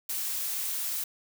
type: noise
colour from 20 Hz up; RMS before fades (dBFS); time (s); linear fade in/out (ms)
blue; -32; 0.09-1.04; 5
effects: none